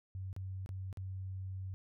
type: tone with dropouts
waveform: sine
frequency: 94.7 Hz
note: F#2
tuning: 41 cents sharp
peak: -39 dBFS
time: 0.15-1.74 s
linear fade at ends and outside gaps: 0 ms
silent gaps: 0.329-0.364 / 0.661-0.691 / 0.928-0.972 s
effects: none